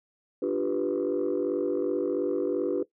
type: chord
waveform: sine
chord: G dominant seventh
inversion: second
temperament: equal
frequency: 293.7 / 349.2 / 392 / 493.9 Hz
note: D4 / F4 / G4 / B4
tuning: 0 / 0 / 0 / 0 cents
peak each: -29 dBFS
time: 0.42-2.83 s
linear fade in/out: 5 ms
effects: noise-tail reverb RT60 0.1 s tail -17 dB re dry + tanh soft clip ceiling -19 dBFS